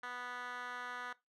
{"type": "tone with band-pass filter", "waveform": "10% pulse", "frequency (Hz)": 246.5, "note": "B3", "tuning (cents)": -3, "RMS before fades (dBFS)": -44, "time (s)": [0.03, 1.13], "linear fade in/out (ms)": 5, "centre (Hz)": 1700, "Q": 1.9, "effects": ["noise-tail reverb RT60 0.2 s tail -19 dB re dry"]}